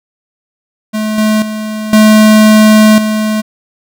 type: tone with level steps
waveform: square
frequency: 215.4 Hz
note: A3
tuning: 37 cents flat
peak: -13 / -8 / -17 / -3 / -11 dBFS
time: 0.93-3.42 s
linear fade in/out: 20 ms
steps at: 1.18 / 1.42 / 1.93 / 2.98 s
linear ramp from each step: 2 ms
effects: none